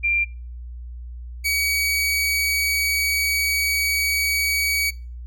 sine / sawtooth tone pair in turn, 2376 / 2263 Hz, D7 / C#7, +20 / +35 cents, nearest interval minor second, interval 85 cents, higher first, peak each -17 / -16 dBFS, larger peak second, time 0.03-0.25 / 1.44-4.91 s, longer second, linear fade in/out 20 ms, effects noise-tail reverb RT60 0.4 s tail -25 dB re dry + added 60 Hz sine -32 dBFS peak until 5.26 s

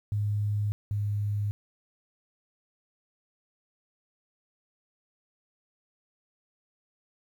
sine tone pair in turn, 103.83 / 103.17 Hz, G#2 / G#2, 0 / -11 cents, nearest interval unison, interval 11 cents, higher first, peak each -25 / -26 dBFS, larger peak first, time 0.12-0.72 / 0.91-1.51 s, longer neither, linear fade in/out 0 ms, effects 10-bit

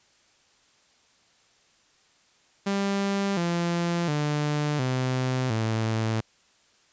sawtooth tone with pitch steps, 198.3 / 171.64 / 148.56 / 128.58 / 111.29 Hz, G3 / F3 / D3 / C3 / A2, +20 / -30 / +20 / -30 / +20 cents, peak -20 dBFS, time 2.66-6.21 s, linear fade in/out 10 ms, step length 710 ms, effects white hiss -62 dBFS RMS until 6.92 s + resampled to 16000 Hz

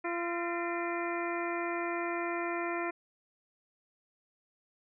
harmonic tone with a mistuned harmonic, 343.1 Hz, F4, 31 cents flat, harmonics 1 / 2 / 3 / 4 / 5 / 6 / 7, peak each -35 / -38 / -40 / -41 / -42 / -43 / -43 dBFS, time 0.04-2.91 s, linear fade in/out 10 ms, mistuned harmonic 5, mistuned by +75 cents, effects none

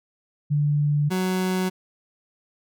sine / 30% pulse tone pair in turn, 146.83 / 185.47 Hz, D3 / F#3, 0 / +4 cents, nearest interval major third, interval 404 cents, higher second, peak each -18 / -19 dBFS, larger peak first, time 0.5-1.1 / 1.1-1.7 s, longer neither, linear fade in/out 20 ms, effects none

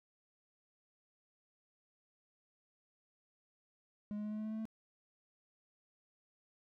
triangle tone with pitch steps, 208 / 209.8 / 211.6 / 213.5 / 215.3 / 217.2 / 219.1 / 221 Hz, G#3 / G#3 / G#3 / G#3 / A3 / A3 / A3 / A3, +3 / +18 / +33 / +48 / -37 / -22 / -7 / +8 cents, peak -36 dBFS, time 4.11-4.654 s, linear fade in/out 0 ms, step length 68 ms, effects none

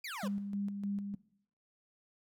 25% pulse exponential sweep, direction down, 2489 to 467.5 Hz, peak -36 dBFS, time 0.04-0.28 s, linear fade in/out 5 ms
sine tone with tremolo, 200.8 Hz, G3, 42 cents sharp, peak -33 dBFS, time 0.23-1.15 s, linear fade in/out 5 ms, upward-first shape square, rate 3.3 Hz, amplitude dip 45%
effects noise-tail reverb RT60 0.7 s tail -20 dB re dry

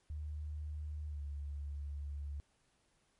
sine tone with pitch glide, 75.4 to 71.83 Hz, D2 to D2, +46 to -38 cents, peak -39 dBFS, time 0.1-2.4 s, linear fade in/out 0 ms, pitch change -84 cents, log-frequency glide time 1.07-1.22 s, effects pink hiss -75 dBFS RMS until 3.19 s + MP3 48 kbps

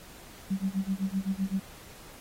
sine tone with tremolo, 192.7 Hz, G3, 29 cents flat, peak -24 dBFS, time 0.5-1.6 s, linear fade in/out 10 ms, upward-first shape sine, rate 7.8 Hz, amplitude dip 95%, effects pink hiss -50 dBFS RMS until 2.2 s + AAC 48 kbps

